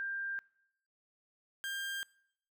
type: tone pair in turn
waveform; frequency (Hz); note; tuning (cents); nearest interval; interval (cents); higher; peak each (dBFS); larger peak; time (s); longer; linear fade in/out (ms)
sine / 30% pulse; 1590 / 1595.8; G6 / G6; +24 / +30; unison; 6; second; -35 / -34; second; 0-0.39 / 1.64-2.03; neither; 0
effects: noise-tail reverb RT60 0.7 s tail -23 dB re dry